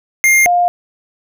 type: tone pair in turn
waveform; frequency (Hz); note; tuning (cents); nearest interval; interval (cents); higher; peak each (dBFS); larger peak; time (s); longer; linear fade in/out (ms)
square / sine; 2116 / 706.1; C7 / F5; +19 / +19; octave + perfect fifth; 1900; first; -8 / -9; first; 0.24-0.46 / 0.46-0.68; neither; 0
effects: none